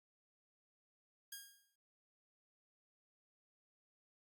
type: tone with exponential decay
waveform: 5% pulse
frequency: 1627 Hz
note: G#6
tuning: 36 cents flat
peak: -34 dBFS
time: 1.32-1.76 s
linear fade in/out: 5 ms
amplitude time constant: 95 ms
effects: noise-tail reverb RT60 0.1 s tail -25 dB re dry + Opus 48 kbps